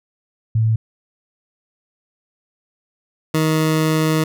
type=tone pair in turn; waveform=sine / 20% pulse; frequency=111.3 / 157.4 Hz; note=A2 / D#3; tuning=+20 / +20 cents; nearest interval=tritone; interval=600 cents; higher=second; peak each=-13 / -10 dBFS; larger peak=second; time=0.55-0.76 / 3.34-4.24 s; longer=second; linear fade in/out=5 ms; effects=none